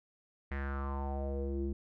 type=tone with low-pass filter sweep; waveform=square; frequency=69 Hz; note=C#2; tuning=7 cents flat; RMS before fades=-36 dBFS; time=0.51-1.73 s; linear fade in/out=5 ms; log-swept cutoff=2000 to 290 Hz; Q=4.9; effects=none